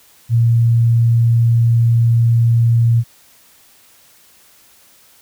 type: tone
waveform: sine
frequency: 116.54 Hz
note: A#2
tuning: in tune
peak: -9 dBFS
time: 0.29-3.04 s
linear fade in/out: 50 ms
effects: white hiss -49 dBFS RMS until 5.21 s